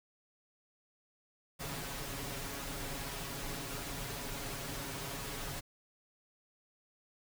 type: noise with comb filter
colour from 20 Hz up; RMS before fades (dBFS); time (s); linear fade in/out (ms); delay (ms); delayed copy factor
pink; -41; 1.59-5.61; 20; 7.2; +0.65
effects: none